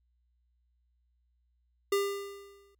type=tone with exponential decay; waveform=square; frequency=400 Hz; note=G4; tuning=35 cents sharp; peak=-24 dBFS; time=1.92-2.75 s; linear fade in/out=5 ms; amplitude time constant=180 ms; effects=added 60 Hz sine -69 dBFS peak until 2.79 s + MP3 96 kbps